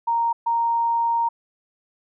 sine tone bursts at uneven times, 930 Hz, A#5, 4 cents flat, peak -18 dBFS, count 2, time 0.07-0.33 / 0.46-1.29 s, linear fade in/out 10 ms, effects none

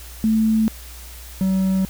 sine / triangle tone pair in turn, 220 / 189.95 Hz, A3 / F#3, 0 / +46 cents, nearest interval minor third, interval 254 cents, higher first, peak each -14 dBFS, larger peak neither, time 0.24-0.68 / 1.41-1.85 s, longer neither, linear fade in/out 0 ms, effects added 60 Hz sine -37 dBFS peak until 1.89 s + white hiss -41 dBFS RMS until 1.89 s

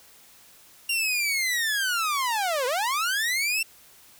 sawtooth linear two-way sweep, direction down then up, 2794 to 479.9 to 2721 Hz, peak -20 dBFS, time 0.89-3.63 s, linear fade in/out 5 ms, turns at 2.66 s, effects white hiss -53 dBFS RMS until 4.19 s

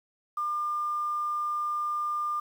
sine tone, 1200 Hz, D6, 37 cents sharp, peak -27 dBFS, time 0.37-2.4 s, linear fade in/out 5 ms, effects 9-bit

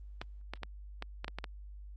clicks, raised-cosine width 0.3 ms, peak -22 dBFS, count 8, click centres 0.215 / 0.536 / 0.633 / 1.024 / 1.245 / 1.281 / 1.386 / 1.442 s, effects added 50 Hz sine -45 dBFS peak until 1.96 s + Opus 24 kbps

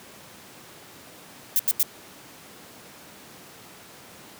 violet noise bursts, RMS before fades -20 dBFS, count 3, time 1.56-1.829 s, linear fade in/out 0 ms, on 33 ms, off 85 ms, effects pink hiss -46 dBFS RMS until 4.39 s + high-pass 150 Hz 12 dB/octave

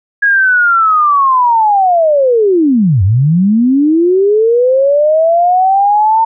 sine linear two-way sweep, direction down then up, 1661.2 to 88.4 to 909 Hz, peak -6 dBFS, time 0.22-6.25 s, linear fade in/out 10 ms, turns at 3.03 s, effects none

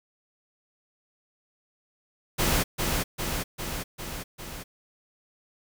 pink noise with echo, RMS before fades -24 dBFS, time 2.38-2.64 s, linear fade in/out 20 ms, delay 400 ms, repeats 5, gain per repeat -3 dB, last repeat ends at 4.64 s, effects none

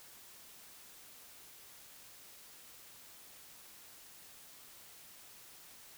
silence, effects white hiss -56 dBFS RMS until 5.97 s

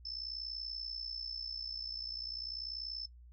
sine tone with amplitude modulation, 5274 Hz, E8, in tune, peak -36 dBFS, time 0.05-3.06 s, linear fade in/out 5 ms, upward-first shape sine, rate 60.4 Hz, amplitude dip 80%, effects noise-tail reverb RT60 0.1 s tail -18 dB re dry + added 60 Hz sine -53 dBFS peak until 3.32 s

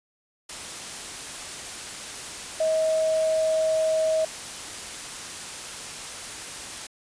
sine tone in noise, 636 Hz, D#5, 38 cents sharp, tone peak -20 dBFS, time 2.6-4.25 s, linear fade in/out 5 ms, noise white, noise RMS -36 dBFS, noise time 0.49-6.87 s, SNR +13 dB, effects resampled to 22050 Hz

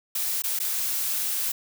blue noise with dropouts, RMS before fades -27 dBFS, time 0.15-1.52 s, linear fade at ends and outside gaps 5 ms, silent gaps 0.421-0.438 / 0.591-0.6 s, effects none

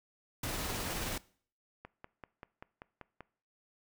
pink noise with tremolo, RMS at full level -36 dBFS, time 0.43-1.18 s, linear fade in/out 5 ms, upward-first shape triangle, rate 19 Hz, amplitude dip 25%
click train, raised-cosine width 0.5 ms, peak -31 dBFS, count 8, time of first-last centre 1.85-3.207 s, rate 5.16 Hz
effects noise-tail reverb RT60 0.5 s tail -21 dB re dry

